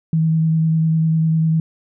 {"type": "tone with vibrato", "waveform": "sine", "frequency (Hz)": 160.5, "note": "E3", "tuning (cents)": -46, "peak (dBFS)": -13, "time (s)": [0.13, 1.6], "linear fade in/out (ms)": 2, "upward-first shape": "sine", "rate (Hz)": 10, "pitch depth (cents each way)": 14, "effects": []}